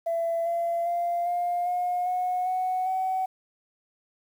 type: tone with pitch steps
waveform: sine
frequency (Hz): 670 / 681.3 / 692.8 / 704.5 / 716.4 / 728.5 / 740.8 / 753.4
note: E5 / F5 / F5 / F5 / F5 / F#5 / F#5 / F#5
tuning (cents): +28 / -43 / -14 / +15 / +44 / -27 / +2 / +31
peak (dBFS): -23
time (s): 0.06-3.26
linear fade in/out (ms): 10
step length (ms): 400
effects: tanh soft clip ceiling -20 dBFS + 9-bit